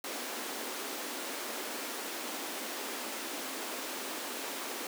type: high-pass noise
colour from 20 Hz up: pink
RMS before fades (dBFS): -39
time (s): 0.04-4.87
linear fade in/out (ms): 2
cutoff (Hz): 240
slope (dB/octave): 48
effects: none